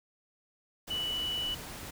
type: tone in noise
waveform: sine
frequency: 2960 Hz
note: F#7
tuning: in tune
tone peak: -31 dBFS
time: 0.9-1.55 s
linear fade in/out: 10 ms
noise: pink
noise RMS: -43 dBFS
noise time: 0.87-1.91 s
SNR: +9 dB
effects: none